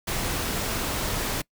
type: noise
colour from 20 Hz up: pink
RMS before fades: -28 dBFS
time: 0.07-1.42 s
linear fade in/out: 10 ms
effects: noise-tail reverb RT60 0.1 s tail -24 dB re dry